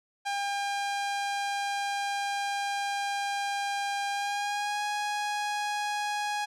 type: tone with pitch glide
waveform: sawtooth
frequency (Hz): 803 to 830.4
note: G5 to G#5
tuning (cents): +41 to 0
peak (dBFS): -25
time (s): 0.25-6.46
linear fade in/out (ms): 20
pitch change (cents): +59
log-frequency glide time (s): 4.11-4.83
effects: low-pass 8000 Hz 12 dB/octave